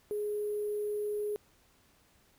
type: tone with sample-and-hold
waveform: sine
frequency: 417.1 Hz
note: G#4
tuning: 7 cents sharp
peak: -31 dBFS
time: 0.11-1.36 s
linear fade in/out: 0 ms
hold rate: 11025 Hz
effects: pink hiss -66 dBFS RMS until 2.38 s